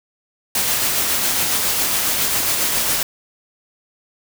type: noise with tremolo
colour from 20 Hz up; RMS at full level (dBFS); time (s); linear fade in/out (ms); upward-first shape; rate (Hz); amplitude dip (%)
white; -18; 0.55-3.03; 2; sine; 7.3; 25
effects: none